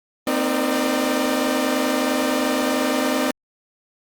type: tone cluster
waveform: sawtooth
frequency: 230.5 / 259.2 / 310 / 473.7 / 597 Hz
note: A#3 / C4 / D#4 / A#4 / D5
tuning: -19 / -16 / -6 / +28 / +28 cents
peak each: -27 / -18 / -22 / -26 / -21 dBFS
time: 0.27-3.31 s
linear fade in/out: 2 ms
effects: Opus 32 kbps